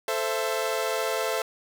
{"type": "chord", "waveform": "sawtooth", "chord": "A minor", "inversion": "none", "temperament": "equal with one note detuned", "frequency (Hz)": [440, 523.3, 667.3], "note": ["A4", "C5", "E5"], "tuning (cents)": [0, 0, 21], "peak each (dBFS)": -26, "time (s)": [0.08, 1.42], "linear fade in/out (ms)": 2, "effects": []}